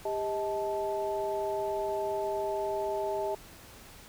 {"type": "tone cluster", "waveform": "sine", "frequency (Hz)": [399.9, 633, 873], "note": ["G4", "D#5", "A5"], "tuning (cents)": [35, 30, -14], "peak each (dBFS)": [-33, -33, -35], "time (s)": [0.05, 3.35], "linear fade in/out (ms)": 5, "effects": ["pink hiss -51 dBFS RMS until 4.08 s"]}